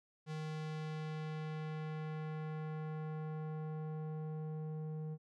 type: tone with low-pass filter sweep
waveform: square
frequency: 155.56 Hz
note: D#3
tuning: in tune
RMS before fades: -42 dBFS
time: 0.26-5.18 s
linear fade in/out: 50 ms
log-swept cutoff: 6000 to 460 Hz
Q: 0.77
effects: none